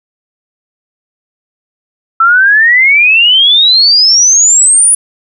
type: exponential sweep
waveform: sine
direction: up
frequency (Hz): 1318.5 to 9956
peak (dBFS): -3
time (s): 2.2-4.95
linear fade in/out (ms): 5
effects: none